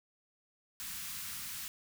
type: band-stop noise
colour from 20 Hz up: white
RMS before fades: -42 dBFS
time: 0.8-1.68 s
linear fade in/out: 0 ms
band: 230 to 1100 Hz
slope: 24 dB/octave
effects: none